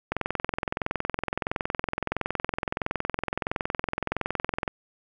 click train, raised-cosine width 0.5 ms, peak -11 dBFS, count 99, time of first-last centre 0.12-4.678 s, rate 21.5 Hz, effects none

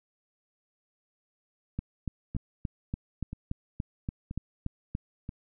two click trains, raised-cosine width 5 ms, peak -24 / -19 dBFS, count 4 / 12, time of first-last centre 2.35-5.291 / 1.79-4.951 s, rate 1.02 / 3.48 Hz, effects none

